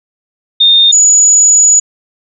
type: tone pair in turn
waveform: sine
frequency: 3648 / 6887 Hz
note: A#7 / A8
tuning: -38 / -38 cents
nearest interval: major seventh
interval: 1100 cents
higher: second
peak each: -3 dBFS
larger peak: neither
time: 0.6-0.92 / 0.92-1.8 s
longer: second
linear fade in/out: 10 ms
effects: none